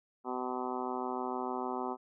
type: harmonic tone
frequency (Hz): 126.7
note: B2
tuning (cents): +45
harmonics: 2 / 3 / 4 / 5 / 6 / 7 / 8 / 9 / 10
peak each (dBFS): -40 / -39 / -46 / -47 / -40 / -42 / -42 / -46 / -47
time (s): 0.24-1.97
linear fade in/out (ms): 50
effects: none